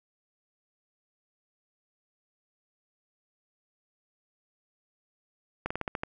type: slowing click train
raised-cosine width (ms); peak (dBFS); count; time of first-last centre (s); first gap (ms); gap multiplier
0.5; -16; 7; 5.66-6.035; 45; 1.13
effects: none